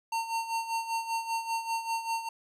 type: tone with tremolo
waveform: square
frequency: 910 Hz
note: A#5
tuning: 42 cents flat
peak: -28 dBFS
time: 0.12-2.29 s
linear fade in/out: 5 ms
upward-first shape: sine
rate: 5.1 Hz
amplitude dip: 70%
effects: low-pass 11000 Hz 12 dB/octave + 11-bit